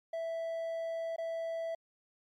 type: tone with dropouts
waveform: triangle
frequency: 659.3 Hz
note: E5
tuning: in tune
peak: -32 dBFS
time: 0.13-1.75 s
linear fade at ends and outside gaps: 5 ms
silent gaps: 1.162-1.182 s
effects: MP3 96 kbps